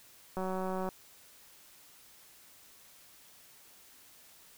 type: click train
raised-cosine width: 1 ms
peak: -23 dBFS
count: 98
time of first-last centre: 0.37-0.889 s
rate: 187 Hz
effects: white hiss -58 dBFS RMS until 4.57 s